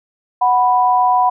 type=tone pair together; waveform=sine; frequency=740 / 987.8 Hz; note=F#5 / B5; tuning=0 / 0 cents; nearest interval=perfect fourth; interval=500 cents; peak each=-13 dBFS; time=0.41-1.3 s; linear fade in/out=10 ms; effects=none